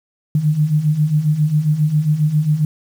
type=beating tone pair; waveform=sine; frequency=146.9 / 154.3 Hz; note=D3 / D#3; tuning=+1 / -14 cents; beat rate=7.4 Hz; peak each=-19 / -14 dBFS; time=0.35-2.65 s; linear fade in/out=2 ms; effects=7-bit